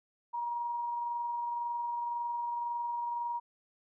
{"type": "tone with amplitude modulation", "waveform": "sine", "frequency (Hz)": 950, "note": "A#5", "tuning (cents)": 33, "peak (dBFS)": -31, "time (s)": [0.33, 3.4], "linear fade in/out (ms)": 20, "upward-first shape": "sine", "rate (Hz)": 21.9, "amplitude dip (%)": 25, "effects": []}